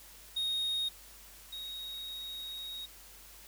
triangle tone pair in turn, 3729 / 3772 Hz, A#7 / A#7, 0 / +20 cents, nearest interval unison, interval 20 cents, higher second, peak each -29 / -38 dBFS, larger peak first, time 0.36-0.89 / 1.52-2.86 s, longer second, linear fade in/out 10 ms, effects added 50 Hz sine -59 dBFS peak until 3.47 s + white hiss -54 dBFS RMS until 3.47 s

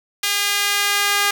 sawtooth tone with high-pass filter sweep, 406.2 Hz, G#4, 38 cents flat, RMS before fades -19 dBFS, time 0.23-1.31 s, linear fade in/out 5 ms, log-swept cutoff 2500 to 1400 Hz, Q 0.93, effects none

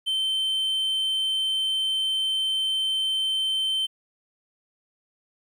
triangle tone, 3097 Hz, G7, 22 cents flat, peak -21 dBFS, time 0.06-3.87 s, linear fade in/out 20 ms, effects 10-bit

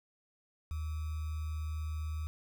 sine tone with sample-and-hold, 77.78 Hz, D#2, in tune, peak -34 dBFS, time 0.71-2.27 s, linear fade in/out 0 ms, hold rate 1225 Hz, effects none

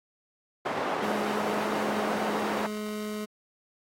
white band-pass noise, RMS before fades -30 dBFS, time 0.65-2.67 s, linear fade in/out 10 ms, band 270 to 940 Hz, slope 12 dB/octave
25% pulse tone with pitch glide, 210.2 to 211.8 Hz, G#3 to G#3, +21 to +34 cents, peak -28 dBFS, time 1.02-3.26 s, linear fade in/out 20 ms, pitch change +13 cents, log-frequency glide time 1.25-2.21 s
effects AAC 64 kbps

